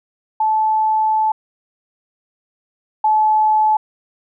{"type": "tone pair in turn", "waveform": "sine", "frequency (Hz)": [870, 862], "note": ["A5", "A5"], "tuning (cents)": [-20, -36], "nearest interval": "unison", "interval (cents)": 16, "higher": "first", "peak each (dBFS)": [-13, -11], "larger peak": "second", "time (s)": [[0.4, 1.32], [3.04, 3.77]], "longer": "first", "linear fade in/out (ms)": 5, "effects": []}